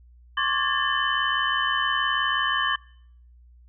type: tone cluster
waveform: sine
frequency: 1077 / 1156 / 1651 / 1777 / 3039 Hz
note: C6 / D6 / G#6 / A6 / F#7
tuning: +50 / -28 / -11 / +17 / +46 cents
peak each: -28 dBFS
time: 0.37-2.76 s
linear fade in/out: 5 ms
effects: noise-tail reverb RT60 0.7 s tail -25 dB re dry + added 60 Hz sine -49 dBFS peak until 3.68 s